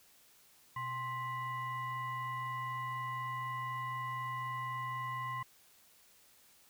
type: tone with frequency modulation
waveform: sine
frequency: 1049 Hz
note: C6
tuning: 4 cents sharp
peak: -36 dBFS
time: 0.76-5.43 s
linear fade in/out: 5 ms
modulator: 924 Hz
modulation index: 0.81
effects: white hiss -64 dBFS RMS until 6.69 s